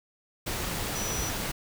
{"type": "tone in noise", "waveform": "sine", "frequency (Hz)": 5890, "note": "F#8", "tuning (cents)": -9, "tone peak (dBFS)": -34, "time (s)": [0.95, 1.3], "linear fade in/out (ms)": 10, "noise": "pink", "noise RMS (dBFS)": -32, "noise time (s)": [0.46, 1.52], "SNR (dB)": -5, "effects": []}